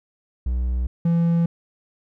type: tone pair in turn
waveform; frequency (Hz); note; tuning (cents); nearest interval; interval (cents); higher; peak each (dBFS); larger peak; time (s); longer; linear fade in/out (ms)
triangle; 61.74 / 168.68; B1 / E3; 0 / +40; octave + perfect fourth; 1740; second; -18 / -14; second; 0.46-0.87 / 1.05-1.46; neither; 5
effects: none